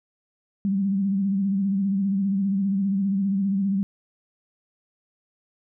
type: tone with vibrato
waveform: sine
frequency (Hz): 196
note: G3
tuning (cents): 0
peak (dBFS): -20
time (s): 0.65-3.83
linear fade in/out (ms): 0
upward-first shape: sine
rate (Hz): 15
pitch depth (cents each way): 57
effects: none